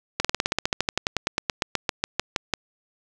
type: slowing click train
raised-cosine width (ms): 0.2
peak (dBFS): -4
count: 25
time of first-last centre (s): 0.2-2.538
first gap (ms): 46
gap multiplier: 1.06
effects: none